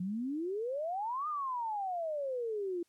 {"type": "exponential two-way sweep", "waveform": "sine", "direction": "up then down", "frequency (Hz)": [174.61, 1244.5, 336.8], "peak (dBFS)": -33, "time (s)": [0, 2.83], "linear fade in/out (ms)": 5, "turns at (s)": 1.28, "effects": ["white hiss -75 dBFS RMS until 2.88 s", "low-pass 11000 Hz 12 dB/octave"]}